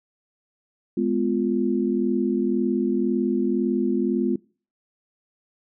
sine chord, F diminished, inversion first, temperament just, 209.5 / 251.4 / 349.2 Hz, Ab3 / Cb4 / F4, +15 / +31 / 0 cents, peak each -24 dBFS, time 0.97-4.36 s, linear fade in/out 5 ms, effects noise-tail reverb RT60 0.4 s tail -23 dB re dry

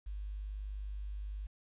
sine tone with quantisation, 50.5 Hz, G#1, 48 cents flat, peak -38 dBFS, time 0.06-1.47 s, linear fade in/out 10 ms, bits 11, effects resampled to 8000 Hz

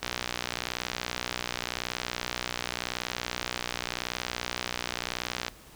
click train, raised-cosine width 0.2 ms, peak -12 dBFS, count 333, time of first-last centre 0.03-5.482 s, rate 60.9 Hz, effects pink hiss -52 dBFS RMS until 5.75 s

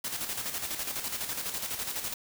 white noise with tremolo, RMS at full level -33 dBFS, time 0.04-2.14 s, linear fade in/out 5 ms, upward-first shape square, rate 12 Hz, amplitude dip 50%, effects none

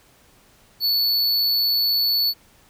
square tone, 4442 Hz, C#8, 3 cents sharp, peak -18 dBFS, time 0.8-2.34 s, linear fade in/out 50 ms, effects pink hiss -55 dBFS RMS until 2.69 s

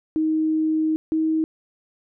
sine tone pair in turn, 314.3 / 317.2 Hz, D#4 / D#4, +18 / +33 cents, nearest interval unison, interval 15 cents, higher second, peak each -18 dBFS, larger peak neither, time 0.16-0.96 / 1.12-1.44 s, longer first, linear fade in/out 0 ms, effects none

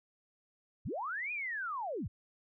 sine linear two-way sweep, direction up then down, 51.91 to 2500 to 51.91 Hz, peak -35 dBFS, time 0.85-2.08 s, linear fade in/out 10 ms, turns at 1.32 s, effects none

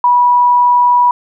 sine tone, 976 Hz, B5, 21 cents flat, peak -6 dBFS, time 0.04-1.11 s, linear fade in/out 2 ms, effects none

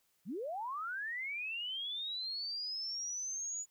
sine linear sweep, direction up, 146.3 to 6940 Hz, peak -37 dBFS, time 0.25-3.66 s, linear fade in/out 50 ms, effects white hiss -75 dBFS RMS until 3.7 s

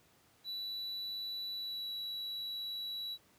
triangle tone with pitch glide, 3951 to 3919 Hz, B7 to B7, 0 to -14 cents, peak -37 dBFS, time 0.44-3.18 s, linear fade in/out 50 ms, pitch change -14 cents, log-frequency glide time 1.52-1.9 s, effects pink hiss -67 dBFS RMS until 3.38 s + high-pass 80 Hz 12 dB/octave

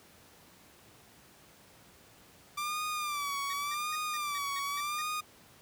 sawtooth tone with vibrato, 1174.7 Hz, D6, in tune, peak -29 dBFS, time 2.57-5.21 s, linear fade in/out 10 ms, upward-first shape sine, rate 0.88 Hz, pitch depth 83 cents each way
20% pulse tone bursts, 1864.7 Hz, A#6, in tune, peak -37 dBFS, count 8, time 3.5-5.016 s, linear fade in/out 2 ms, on 32 ms, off 180 ms
effects pink hiss -58 dBFS RMS until 5.61 s + high-pass 80 Hz 12 dB/octave

